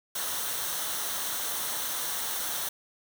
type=noise with comb filter; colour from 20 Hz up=white; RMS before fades=-32 dBFS; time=0.15-2.69 s; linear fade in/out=5 ms; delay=0.41 ms; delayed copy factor=-0.55; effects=none